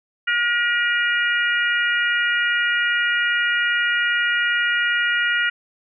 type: harmonic tone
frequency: 477.5 Hz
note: A#4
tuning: 42 cents sharp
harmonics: 3 / 4 / 5 / 6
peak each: -20 / -22 / -28 / -26 dBFS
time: 0.27-5.5 s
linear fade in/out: 10 ms
effects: none